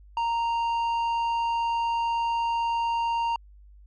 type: tone with tanh clipping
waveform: sine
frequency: 929 Hz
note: A#5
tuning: 6 cents flat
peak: -25 dBFS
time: 0.17-3.36 s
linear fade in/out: 2 ms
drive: 8 dB
effects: added 50 Hz sine -48 dBFS peak until 3.86 s